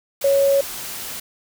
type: tone in noise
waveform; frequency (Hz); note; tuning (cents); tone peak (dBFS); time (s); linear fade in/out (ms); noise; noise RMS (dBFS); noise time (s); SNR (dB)
sine; 554.4; C#5; 0; -13; 0.24-0.61; 5; white; -31; 0.21-1.2; +15
effects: none